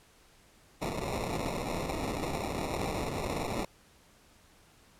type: noise with sample-and-hold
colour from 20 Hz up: white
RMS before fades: -34 dBFS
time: 0.81-3.65 s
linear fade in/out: 2 ms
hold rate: 1575 Hz
effects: pink hiss -61 dBFS RMS until 4.99 s + low-pass 12000 Hz 12 dB/octave